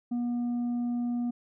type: tone with tanh clipping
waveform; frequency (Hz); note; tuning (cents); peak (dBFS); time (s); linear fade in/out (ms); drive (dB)
triangle; 240.9; B3; -43; -28; 0.11-1.31; 10; 8
effects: none